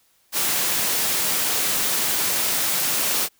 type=high-pass noise; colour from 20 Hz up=white; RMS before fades=-22 dBFS; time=0.32-3.29 s; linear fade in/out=50 ms; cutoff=120 Hz; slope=12 dB/octave; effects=white hiss -62 dBFS RMS until 3.39 s